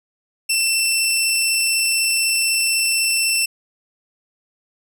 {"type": "tone", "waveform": "15% pulse", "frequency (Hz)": 2684, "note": "E7", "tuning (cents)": 31, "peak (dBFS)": -9, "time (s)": [0.49, 3.46], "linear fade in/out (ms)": 10, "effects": []}